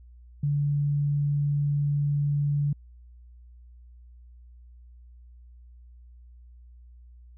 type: tone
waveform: sine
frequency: 144.4 Hz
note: D3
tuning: 29 cents flat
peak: -22 dBFS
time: 0.43-2.73 s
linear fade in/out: 5 ms
effects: added 60 Hz sine -47 dBFS peak until 7.37 s